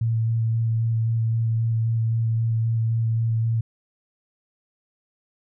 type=tone with vibrato; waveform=sine; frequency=113.6 Hz; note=A#2; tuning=44 cents flat; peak=-19 dBFS; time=0.01-3.61 s; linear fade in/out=5 ms; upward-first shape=square; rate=3.8 Hz; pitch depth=11 cents each way; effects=none